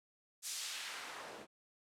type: noise with band-pass filter sweep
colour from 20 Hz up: white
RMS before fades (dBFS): -45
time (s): 0.42-1.47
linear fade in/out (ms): 50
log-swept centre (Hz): 7800 to 370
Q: 0.83
effects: low-pass 12000 Hz 12 dB/octave